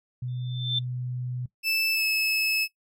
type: tone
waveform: sine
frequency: 124.8 Hz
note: B2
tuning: 19 cents sharp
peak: -29 dBFS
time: 0.22-1.46 s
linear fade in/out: 5 ms
type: tone with exponential growth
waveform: sine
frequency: 3551 Hz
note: A7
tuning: 15 cents sharp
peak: -21 dBFS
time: 0.28-0.79 s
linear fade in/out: 5 ms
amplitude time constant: 110 ms
type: tone with pitch glide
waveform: 30% pulse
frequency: 2637 to 2596 Hz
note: E7 to E7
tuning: 0 to -27 cents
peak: -20 dBFS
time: 1.63-2.68 s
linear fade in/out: 50 ms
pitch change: -27 cents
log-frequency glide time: 1.93-2.03 s
effects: noise-tail reverb RT60 0.1 s tail -18 dB re dry